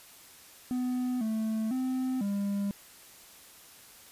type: tone with pitch steps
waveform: triangle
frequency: 250.6 / 220 / 257.9 / 200.7 Hz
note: B3 / A3 / C4 / G3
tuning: +25 / 0 / -25 / +41 cents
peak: -26 dBFS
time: 0.71-2.71 s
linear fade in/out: 0 ms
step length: 500 ms
effects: white hiss -53 dBFS RMS until 4.11 s + resampled to 32000 Hz